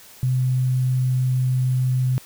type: tone with sample-and-hold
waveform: sine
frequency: 128.1 Hz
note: C3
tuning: 36 cents flat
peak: -17 dBFS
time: 0.23-2.18 s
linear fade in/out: 0 ms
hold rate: 11025 Hz
effects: white hiss -46 dBFS RMS until 2.25 s